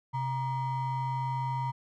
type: ring-modulated tone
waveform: triangle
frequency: 537 Hz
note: C5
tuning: 45 cents sharp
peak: -24 dBFS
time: 0.13-1.72 s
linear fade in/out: 20 ms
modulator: 407 Hz
effects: none